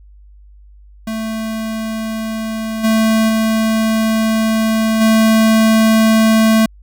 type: tone with level steps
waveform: square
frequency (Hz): 221.2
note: A3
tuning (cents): +9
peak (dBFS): -20 / -11 / -13 / -9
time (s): 1.07-6.66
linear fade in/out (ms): 5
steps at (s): 2.83 / 3.28 / 5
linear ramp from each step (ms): 20
effects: added 50 Hz sine -39 dBFS peak until 6.82 s